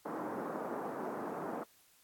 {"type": "band-pass noise", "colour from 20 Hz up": "pink", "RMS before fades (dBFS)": -40, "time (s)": [0.05, 1.64], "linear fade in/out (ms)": 10, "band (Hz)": [220, 1200], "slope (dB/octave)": 24, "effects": ["white hiss -66 dBFS RMS until 2.03 s", "AAC 64 kbps"]}